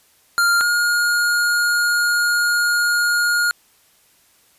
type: tone pair in turn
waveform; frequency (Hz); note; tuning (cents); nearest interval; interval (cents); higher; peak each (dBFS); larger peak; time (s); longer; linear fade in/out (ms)
square; 1396.9 / 1426.3; F6 / F6; 0 / +36; unison; 36; second; -14 / -16; first; 0.38-0.61 / 0.61-3.51; second; 0
effects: white hiss -56 dBFS RMS until 4.58 s + resampled to 32000 Hz